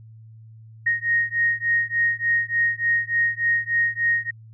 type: beating tone pair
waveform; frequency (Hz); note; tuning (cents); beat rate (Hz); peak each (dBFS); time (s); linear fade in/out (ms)
sine; 1864.7 / 1868.1; A#6 / A#6; 0 / +3; 3.4; -22; 0.86-4.31; 10
effects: added 111 Hz sine -42 dBFS peak until 4.53 s